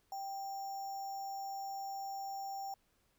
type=tone with sample-and-hold; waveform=sine; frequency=784 Hz; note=G5; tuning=in tune; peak=-39 dBFS; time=0.12-2.74 s; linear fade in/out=2 ms; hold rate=6300 Hz; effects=pink hiss -75 dBFS RMS until 3.18 s